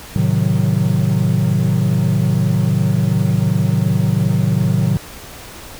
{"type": "chord", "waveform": "triangle", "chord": "A diminished seventh", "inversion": "none", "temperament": "equal with one note detuned", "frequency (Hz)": [110, 132.64, 155.56, 185], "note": ["A2", "C3", "Eb3", "Gb3"], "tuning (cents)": [0, 24, 0, 0], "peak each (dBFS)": -16, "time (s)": [0.16, 4.97], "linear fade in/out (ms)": 0, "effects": ["tanh soft clip ceiling -2 dBFS", "pink hiss -35 dBFS RMS until 5.79 s"]}